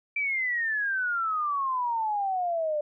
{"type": "exponential sweep", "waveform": "sine", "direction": "down", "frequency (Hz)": [2349, 587.3], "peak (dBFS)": -25, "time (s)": [0.16, 2.81], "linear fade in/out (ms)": 5, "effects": []}